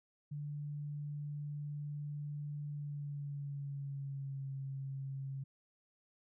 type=tone with pitch glide; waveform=sine; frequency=146.6 to 135.99 Hz; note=D3 to C#3; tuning=-3 to -33 cents; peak=-39 dBFS; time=0.31-5.44 s; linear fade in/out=10 ms; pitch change=-130 cents; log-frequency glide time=2.68-4.51 s; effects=none